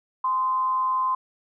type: tone with amplitude modulation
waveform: sine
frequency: 1035 Hz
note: C6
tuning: 19 cents flat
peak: -19 dBFS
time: 0.24-1.15 s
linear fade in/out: 5 ms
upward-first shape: sine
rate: 206 Hz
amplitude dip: 35%
effects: none